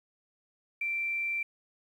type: tone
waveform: sine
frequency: 2349 Hz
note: D7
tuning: in tune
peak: -29 dBFS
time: 0.81-1.43 s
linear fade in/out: 5 ms
effects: 10-bit